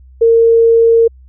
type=tone; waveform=sine; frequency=458.7 Hz; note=A#4; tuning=28 cents flat; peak=-5 dBFS; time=0.21-1.08 s; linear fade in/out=10 ms; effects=added 64 Hz sine -37 dBFS peak until 1.28 s

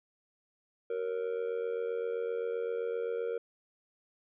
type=tone with amplitude modulation; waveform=triangle; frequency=466.2 Hz; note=A#4; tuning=in tune; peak=-26 dBFS; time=0.9-3.38 s; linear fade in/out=5 ms; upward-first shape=sine; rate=87.7 Hz; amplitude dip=80%; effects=resampled to 8000 Hz

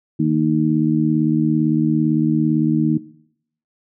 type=harmonic tone; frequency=77.78 Hz; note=D#2; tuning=in tune; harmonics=2 / 3 / 4; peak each=-19 / -19 / -19 dBFS; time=0.19-2.98 s; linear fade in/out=10 ms; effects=noise-tail reverb RT60 0.7 s tail -18 dB re dry

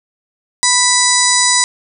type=harmonic tone; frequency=989 Hz; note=B5; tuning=2 cents sharp; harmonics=1 / 2 / 4 / 5 / 6 / 7 / 8 / 9; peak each=-18 / -18 / -18 / -18 / -18 / -18 / -18 / -18 dBFS; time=0.63-1.64 s; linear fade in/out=0 ms; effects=none

